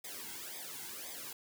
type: noise with flanger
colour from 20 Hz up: white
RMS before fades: -45 dBFS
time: 0.04-1.33 s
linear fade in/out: 5 ms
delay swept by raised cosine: 0.7 to 1.7 ms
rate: 1.9 Hz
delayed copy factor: -0.9
effects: none